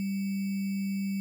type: tone with sample-and-hold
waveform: sine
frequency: 196.1 Hz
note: G3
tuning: 1 cent sharp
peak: -28 dBFS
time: 0-1.2 s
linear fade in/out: 0 ms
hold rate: 2450 Hz
effects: none